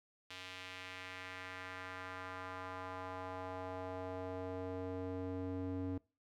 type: tone with band-pass filter sweep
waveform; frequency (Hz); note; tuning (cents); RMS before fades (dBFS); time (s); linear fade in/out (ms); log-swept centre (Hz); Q
square; 92.5; F#2; 0; -44; 0.3-5.98; 5; 3100 to 290; 1.5
effects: noise-tail reverb RT60 0.3 s tail -22 dB re dry